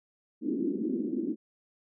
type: band-pass noise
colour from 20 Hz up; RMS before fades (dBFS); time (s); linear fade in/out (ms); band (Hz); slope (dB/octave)
white; -31; 0.41-1.36; 50; 220 to 340; 48
effects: none